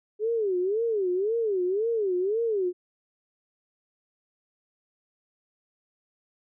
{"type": "tone with vibrato", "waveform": "sine", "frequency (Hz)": 408.1, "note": "G#4", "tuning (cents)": -30, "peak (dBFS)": -23, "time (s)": [0.19, 2.73], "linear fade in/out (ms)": 50, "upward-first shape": "sine", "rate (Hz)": 1.9, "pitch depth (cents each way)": 230, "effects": []}